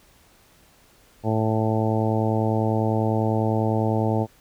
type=harmonic tone; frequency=110 Hz; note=A2; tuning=in tune; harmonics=1 / 2 / 3 / 4 / 5 / 6 / 7 / 8; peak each=-23 / -26 / -28 / -29 / -30 / -31 / -31 / -32 dBFS; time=1.23-4.27 s; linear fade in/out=50 ms; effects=pink hiss -56 dBFS RMS until 4.4 s